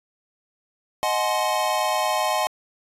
square chord, Ab dominant seventh, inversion second, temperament equal with one note detuned, 622.3 / 740 / 850 / 1046.5 Hz, Eb5 / Gb5 / Ab5 / C6, 0 / 0 / +40 / 0 cents, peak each -27 dBFS, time 1.03-2.47 s, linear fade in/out 0 ms, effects resampled to 32000 Hz

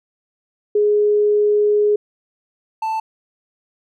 sine / triangle tone pair in turn, 417 / 883.6 Hz, G#4 / A5, +7 / +7 cents, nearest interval octave + minor second, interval 1300 cents, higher second, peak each -12 / -17 dBFS, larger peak first, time 0.75-1.96 / 2.82-3 s, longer first, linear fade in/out 5 ms, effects none

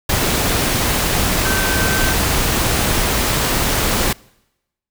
sine tone in noise, 1544 Hz, G6, 27 cents flat, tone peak -21 dBFS, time 1.45-2.13 s, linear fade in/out 5 ms, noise pink, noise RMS -17 dBFS, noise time 0.09-4.13 s, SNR -7 dB, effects noise-tail reverb RT60 0.9 s tail -25 dB re dry

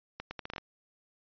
accelerating click train, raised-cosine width 0.3 ms, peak -22 dBFS, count 8, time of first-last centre 0.2-0.581 s, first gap 110 ms, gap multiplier 0.75, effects resampled to 11025 Hz

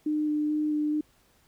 sine tone with vibrato, 301.8 Hz, D4, 47 cents sharp, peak -24 dBFS, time 0.06-1.01 s, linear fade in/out 5 ms, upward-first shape square, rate 2.3 Hz, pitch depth 9 cents each way, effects pink hiss -64 dBFS RMS until 1.47 s

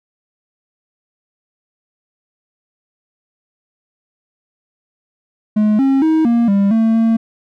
triangle tone with pitch steps, 212.4 / 270.3 / 317.2 / 234.7 / 199 / 224.2 / 226.2 Hz, G#3 / C#4 / D#4 / A#3 / G3 / A3 / A3, +39 / -44 / +33 / +12 / +26 / +33 / +48 cents, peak -8 dBFS, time 5.56-7.17 s, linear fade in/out 10 ms, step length 230 ms, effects none

